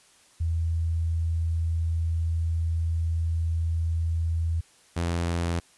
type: tone pair in turn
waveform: sine / sawtooth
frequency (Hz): 82.41 / 85.32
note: E2 / F2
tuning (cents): 0 / -40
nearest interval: minor second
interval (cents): 60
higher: second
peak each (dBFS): -23 / -21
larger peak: second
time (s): 0.4-4.61 / 4.96-5.6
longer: first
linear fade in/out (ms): 10
effects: white hiss -58 dBFS RMS until 5.77 s + resampled to 24000 Hz